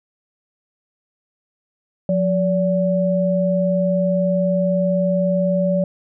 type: tone pair together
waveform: sine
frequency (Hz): 178.93 / 575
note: F3 / D5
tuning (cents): +42 / -37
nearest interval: octave + minor sixth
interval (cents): 2021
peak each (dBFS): -18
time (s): 2.09-5.84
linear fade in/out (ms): 2
effects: none